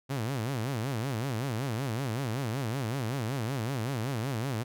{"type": "tone with vibrato", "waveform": "sawtooth", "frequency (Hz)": 123.47, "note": "B2", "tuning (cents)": 0, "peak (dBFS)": -26, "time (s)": [0.09, 4.64], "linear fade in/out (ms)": 20, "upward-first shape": "sine", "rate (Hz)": 5.3, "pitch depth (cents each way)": 240, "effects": []}